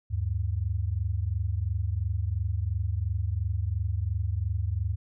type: tone pair together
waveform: sine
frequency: 77.11 / 100 Hz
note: D#2 / G2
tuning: -15 / +35 cents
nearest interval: perfect fourth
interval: 450 cents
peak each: -29 / -28 dBFS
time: 0.1-4.96 s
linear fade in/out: 20 ms
effects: none